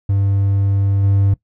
triangle tone with level steps, 98.9 Hz, G2, 16 cents sharp, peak -11 / -9 dBFS, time 0.09-1.34 s, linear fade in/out 5 ms, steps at 1.03 s, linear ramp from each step 10 ms, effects noise-tail reverb RT60 0.1 s tail -19 dB re dry

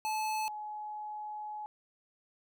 square / sine tone pair in turn, 865 / 846.2 Hz, A5 / G#5, -30 / +32 cents, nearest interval unison, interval 38 cents, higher first, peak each -32 / -38 dBFS, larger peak first, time 0.05-0.48 / 0.48-1.66 s, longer second, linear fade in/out 0 ms, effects none

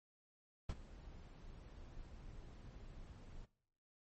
brown noise with ADSR envelope, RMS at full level -37 dBFS, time 0.69-3.46 s, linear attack 6 ms, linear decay 42 ms, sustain -17 dB, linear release 16 ms, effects noise-tail reverb RT60 0.7 s tail -21 dB re dry + MP3 32 kbps

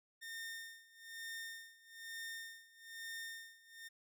sawtooth tone with tremolo, 1822 Hz, A#6, 40 cents flat, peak -40 dBFS, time 0.21-3.89 s, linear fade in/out 20 ms, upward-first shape sine, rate 1.1 Hz, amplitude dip 90%, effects none

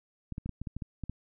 clicks, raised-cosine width 5 ms, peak -24 dBFS, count 10, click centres 0.323 / 0.381 / 0.46 / 0.493 / 0.616 / 0.672 / 0.766 / 0.822 / 1.037 / 1.096 s, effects none

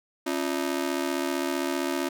sawtooth ring-modulated tone, 309.8 Hz, D#4, 7 cents flat, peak -19 dBFS, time 0.26-2.09 s, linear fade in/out 10 ms, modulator 37.7 Hz, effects none

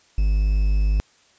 triangle tone with quantisation, 50.9 Hz, G#1, 34 cents flat, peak -14 dBFS, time 0.18-1 s, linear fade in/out 0 ms, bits 7, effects white hiss -57 dBFS RMS until 1.38 s + resampled to 16000 Hz

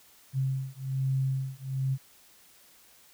sine beating tone pair, 132.8 / 134 Hz, C3 / C3, +26 / +42 cents, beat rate 1.2 Hz, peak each -30 dBFS, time 0.33-1.98 s, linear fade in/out 50 ms, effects white hiss -58 dBFS RMS until 3.13 s

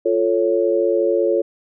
sine chord, F augmented, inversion none, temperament equal, 349.2 / 440 / 554.4 Hz, F4 / A4 / C#5, 0 / 0 / 0 cents, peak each -19 dBFS, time 0.05-1.42 s, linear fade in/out 10 ms, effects none

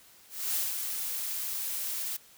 blue noise with ADSR envelope, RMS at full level -29 dBFS, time 0.29-2.17 s, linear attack 260 ms, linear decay 180 ms, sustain -5 dB, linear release 9 ms, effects white hiss -57 dBFS RMS until 2.37 s

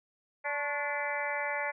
harmonic tone with a mistuned harmonic, 290 Hz, D4, 22 cents flat, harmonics 2 / 3 / 4 / 5 / 6 / 7 / 8, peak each -37 / -37 / -43 / -41 / -38 / -36 / -41 dBFS, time 0.44-1.72 s, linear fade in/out 20 ms, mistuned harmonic 4, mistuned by -88 cents, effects none

